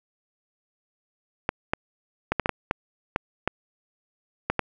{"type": "clicks", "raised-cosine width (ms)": 0.5, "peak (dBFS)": -7, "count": 11, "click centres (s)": [1.491, 1.735, 2.32, 2.397, 2.459, 2.493, 2.711, 3.161, 3.476, 4.5, 4.593], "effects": []}